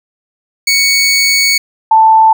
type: tone pair in turn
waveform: 20% pulse / sine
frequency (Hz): 2228 / 883.7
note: C#7 / A5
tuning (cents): +8 / +7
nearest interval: octave + major third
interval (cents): 1601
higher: first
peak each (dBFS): -3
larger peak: neither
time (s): 0.67-1.58 / 1.91-2.33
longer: first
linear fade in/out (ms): 5
effects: none